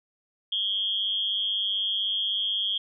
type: tone with amplitude modulation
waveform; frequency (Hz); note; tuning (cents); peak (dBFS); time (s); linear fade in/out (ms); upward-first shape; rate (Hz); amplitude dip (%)
sine; 3252; G#7; -37; -21; 0.52-2.78; 5; sine; 201; 75
effects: none